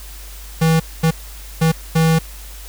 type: tone bursts at uneven times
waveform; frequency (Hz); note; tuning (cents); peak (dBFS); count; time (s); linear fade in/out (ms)
square; 161.8; E3; -32; -12; 4; 0.61-0.8 / 1.03-1.11 / 1.61-1.72 / 1.95-2.19; 10
effects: added 50 Hz sine -33 dBFS peak until 2.68 s + white hiss -39 dBFS RMS until 2.68 s